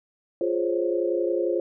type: chord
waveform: sine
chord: Db major seventh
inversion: first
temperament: equal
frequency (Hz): 349.2 / 415.3 / 523.3 / 554.4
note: F4 / Ab4 / C5 / Db5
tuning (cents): 0 / 0 / 0 / 0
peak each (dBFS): -25 / -29 / -27 / -31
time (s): 0.41-1.6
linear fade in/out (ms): 2
effects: none